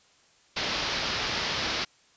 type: low-pass noise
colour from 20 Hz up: white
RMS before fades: -30 dBFS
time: 0.56-1.85 s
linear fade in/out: 10 ms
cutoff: 5300 Hz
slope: 48 dB/octave
effects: white hiss -61 dBFS RMS until 2.16 s + resampled to 16000 Hz